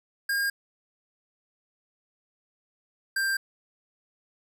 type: tone pair in turn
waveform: square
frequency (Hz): 1616 / 1582.7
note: G#6 / G6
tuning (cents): -48 / +16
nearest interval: unison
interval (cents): 36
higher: first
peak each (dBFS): -25 / -25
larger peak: neither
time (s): 0.29-0.5 / 3.16-3.37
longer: neither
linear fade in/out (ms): 5
effects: none